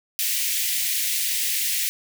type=high-pass noise; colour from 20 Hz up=white; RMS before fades=-24 dBFS; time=0.19-1.89 s; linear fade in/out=0 ms; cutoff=1900 Hz; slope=48 dB/octave; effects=none